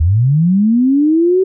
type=linear sweep; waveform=sine; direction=up; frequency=73.42 to 384.3 Hz; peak=-8 dBFS; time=0-1.44 s; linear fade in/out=10 ms; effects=none